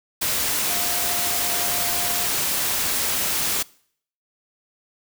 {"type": "tone in noise", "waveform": "sine", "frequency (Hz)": 704, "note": "F5", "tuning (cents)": 14, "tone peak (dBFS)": -33, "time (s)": [0.69, 2.26], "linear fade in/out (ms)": 10, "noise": "white", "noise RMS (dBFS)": -23, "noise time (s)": [0.21, 3.63], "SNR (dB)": -13, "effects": ["noise-tail reverb RT60 0.6 s tail -23 dB re dry"]}